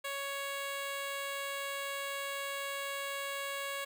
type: tone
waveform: 10% pulse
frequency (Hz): 556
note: C#5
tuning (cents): +5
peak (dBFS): -28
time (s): 0.04-3.85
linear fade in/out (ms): 10
effects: none